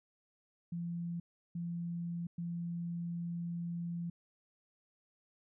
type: tone bursts at uneven times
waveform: sine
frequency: 171.1 Hz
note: F3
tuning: 35 cents flat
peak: -36 dBFS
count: 3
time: 0.72-1.2 / 1.55-2.27 / 2.38-4.1 s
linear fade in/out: 5 ms
effects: none